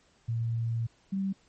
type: tone pair in turn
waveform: sine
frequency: 115.3 / 193.91 Hz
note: A#2 / G3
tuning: -19 / -19 cents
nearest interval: major sixth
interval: 900 cents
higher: second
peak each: -27 dBFS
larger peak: neither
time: 0.28-0.87 / 1.12-1.33 s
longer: first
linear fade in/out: 10 ms
effects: pink hiss -65 dBFS RMS until 1.48 s + MP3 32 kbps